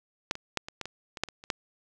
clicks, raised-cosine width 0.2 ms, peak -10 / -21 / -10 / -21 / -17 / -20 / -22 / -9 / -26 / -29 / -10 dBFS, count 11, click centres 0.311 / 0.354 / 0.573 / 0.685 / 0.813 / 0.856 / 1.172 / 1.236 / 1.287 / 1.439 / 1.502 s, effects none

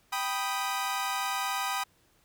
sawtooth chord, G augmented, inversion none, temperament equal, 784 / 987.8 / 1244.5 Hz, G5 / B5 / D#6, 0 / 0 / 0 cents, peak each -30 dBFS, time 0.12-1.84 s, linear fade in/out 10 ms, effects pink hiss -66 dBFS RMS until 2.24 s

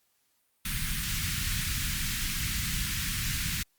pink band-stop noise, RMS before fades -31 dBFS, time 0.65-3.63 s, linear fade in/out 5 ms, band 190 to 1600 Hz, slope 24 dB/octave, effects white hiss -72 dBFS RMS until 3.78 s + Opus 48 kbps

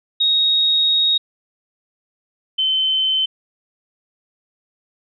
sine tone pair in turn, 3759 / 3071 Hz, A#7 / G7, +14 / -36 cents, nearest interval minor third, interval 350 cents, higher first, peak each -13 / -15 dBFS, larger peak first, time 0.2-1.18 / 2.58-3.26 s, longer first, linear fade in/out 10 ms, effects none

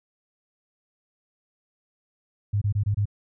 sine tone bursts, 102.4 Hz, G#2, 24 cents flat, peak -20 dBFS, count 5, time 2.53-3.056 s, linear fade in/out 10 ms, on 86 ms, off 24 ms, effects none

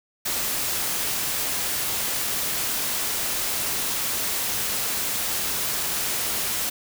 white noise, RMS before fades -26 dBFS, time 0.25-6.7 s, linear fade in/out 10 ms, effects none

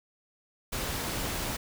pink noise, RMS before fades -33 dBFS, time 0.72-1.57 s, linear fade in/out 10 ms, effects none

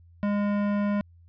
sine tone with hard clipping, 204.5 Hz, G#3, 26 cents flat, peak -25 dBFS, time 0.23-1.01 s, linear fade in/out 0 ms, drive 16 dB, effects added 85 Hz sine -51 dBFS peak until 1.28 s + resampled to 11025 Hz

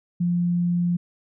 sine tone, 174.61 Hz, F3, in tune, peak -19 dBFS, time 0.2-0.97 s, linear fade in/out 10 ms, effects none

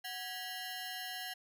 15% pulse ring-modulated tone, 1199 Hz, D6, 36 cents sharp, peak -31 dBFS, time 0.04-1.34 s, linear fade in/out 10 ms, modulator 457 Hz, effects none

